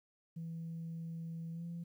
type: tone with pitch glide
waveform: sine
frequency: 164.81 to 169.93 Hz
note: E3 to F3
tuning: 0 to -47 cents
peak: -39 dBFS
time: 0.36-1.84 s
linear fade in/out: 10 ms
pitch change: +53 cents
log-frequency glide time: 1.52-1.64 s
effects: tanh soft clip ceiling -37 dBFS + 12-bit